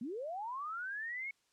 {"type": "linear sweep", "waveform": "sine", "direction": "up", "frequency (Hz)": [211.9, 2216], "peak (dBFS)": -38, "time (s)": [0.01, 1.31], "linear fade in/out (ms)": 5, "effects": ["white hiss -75 dBFS RMS until 1.52 s", "low-pass 8000 Hz 12 dB/octave"]}